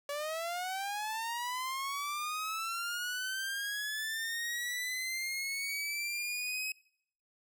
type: linear sweep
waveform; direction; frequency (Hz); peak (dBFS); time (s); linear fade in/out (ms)
sawtooth; up; 567 to 2555; -31; 0.09-6.72; 2
effects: noise-tail reverb RT60 0.7 s tail -24 dB re dry